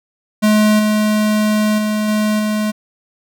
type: tone with level steps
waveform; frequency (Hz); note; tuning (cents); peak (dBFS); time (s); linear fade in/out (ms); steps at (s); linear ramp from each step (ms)
square; 212.9; G#3; +43; -10 / -13 / -16 / -14 / -16; 0.42-2.72; 20; 0.79 / 1.78 / 2.08 / 2.39; 5
effects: none